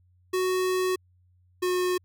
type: tone pair in turn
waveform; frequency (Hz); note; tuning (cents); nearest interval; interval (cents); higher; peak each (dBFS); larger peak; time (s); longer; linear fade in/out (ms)
square; 370 / 362.8; F#4 / F#4; 0 / -34; unison; 34; first; -24; neither; 0.33-0.96 / 1.62-1.98; first; 10
effects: added 90 Hz sine -59 dBFS peak until 2.04 s